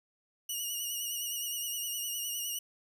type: tone with vibrato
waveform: 10% pulse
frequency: 2892 Hz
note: F#7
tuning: 40 cents flat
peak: -26 dBFS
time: 0.49-2.59 s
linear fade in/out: 5 ms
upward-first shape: sine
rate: 9.7 Hz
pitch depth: 45 cents each way
effects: none